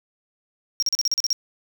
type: tone bursts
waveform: triangle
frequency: 5588 Hz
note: F8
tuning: in tune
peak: -17 dBFS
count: 9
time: 0.8-1.329 s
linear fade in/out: 0 ms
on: 25 ms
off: 38 ms
effects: 9-bit